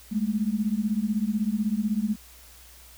sine beating tone pair, 204.3 / 220.3 Hz, G#3 / A3, -28 / +2 cents, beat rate 16 Hz, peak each -26 dBFS, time 0.11-2.16 s, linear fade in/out 20 ms, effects added 60 Hz sine -52 dBFS peak until 2.97 s + white hiss -51 dBFS RMS until 2.97 s

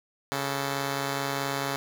5% pulse tone pair together, 138.47 / 440 Hz, C#3 / A4, -2 / 0 cents, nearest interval octave + minor sixth, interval 2002 cents, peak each -17 / -25 dBFS, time 0.32-1.76 s, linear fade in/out 0 ms, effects none

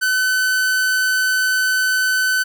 45% pulse tone, 1514 Hz, F#6, 39 cents sharp, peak -15 dBFS, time 0.01-2.44 s, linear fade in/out 20 ms, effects none

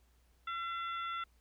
harmonic tone with a mistuned harmonic, 678 Hz, E5, 49 cents sharp, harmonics 2 / 3 / 4 / 5, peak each -37 / -47 / -51 / -48 dBFS, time 0.47-1.24 s, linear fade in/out 5 ms, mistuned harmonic 5, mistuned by +35 cents, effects added 60 Hz sine -66 dBFS peak until 1.4 s + pink hiss -74 dBFS RMS until 1.4 s

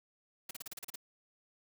white noise bursts, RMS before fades -43 dBFS, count 9, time 0.49-0.958 s, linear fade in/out 5 ms, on 20 ms, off 36 ms, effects none

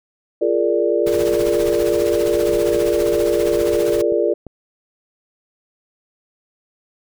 sine chord, Bb dominant seventh, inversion second, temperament equal with one note detuned, 346.4 / 415.3 / 466.2 / 587.3 Hz, F4 / Ab4 / Bb4 / D5, -14 / 0 / 0 / 0 cents, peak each -20 dBFS, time 0.41-4.34 s, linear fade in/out 10 ms
pink noise with tremolo, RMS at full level -28 dBFS, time 1.06-4.02 s, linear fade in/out 10 ms, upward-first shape sine, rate 15 Hz, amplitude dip 55%
clicks, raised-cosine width 2 ms, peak -20 dBFS, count 6, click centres 2.435 / 2.493 / 2.763 / 3.011 / 4.122 / 4.467 s
effects none

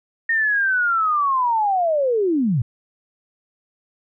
sine linear sweep, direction down, 1848 to 105 Hz, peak -16 dBFS, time 0.29-2.62 s, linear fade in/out 5 ms, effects none

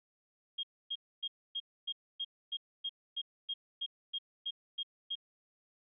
sine tone bursts, 3243 Hz, G#7, 42 cents flat, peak -34 dBFS, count 15, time 0.58-5.155 s, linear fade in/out 10 ms, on 53 ms, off 270 ms, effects none

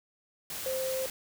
sine tone in noise, 523.3 Hz, C5, in tune, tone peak -30 dBFS, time 0.66-1.06 s, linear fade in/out 2 ms, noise white, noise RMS -38 dBFS, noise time 0.5-1.1 s, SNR +5 dB, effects none

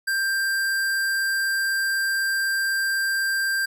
square tone, 1582 Hz, G6, 15 cents sharp, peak -22 dBFS, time 0.07-3.66 s, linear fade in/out 10 ms, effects none

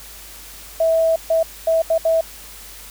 sine tone bursts at uneven times, 652 Hz, E5, 19 cents flat, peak -13 dBFS, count 5, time 0.8-1.16 / 1.3-1.43 / 1.67-1.82 / 1.9-1.98 / 2.05-2.21 s, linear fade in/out 5 ms, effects added 50 Hz sine -44 dBFS peak until 2.9 s + white hiss -39 dBFS RMS until 2.9 s

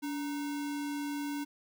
sine tone with sample-and-hold, 287.9 Hz, D4, 34 cents flat, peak -33 dBFS, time 0.02-1.45 s, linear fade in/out 20 ms, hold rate 1225 Hz, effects none

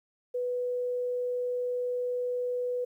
sine tone, 493.9 Hz, B4, in tune, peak -28 dBFS, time 0.34-2.85 s, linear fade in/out 10 ms, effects 11-bit

